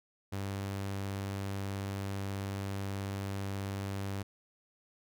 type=tone; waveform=sawtooth; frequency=98.4 Hz; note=G2; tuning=7 cents sharp; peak=-31 dBFS; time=0.32-4.23 s; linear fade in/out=10 ms; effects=none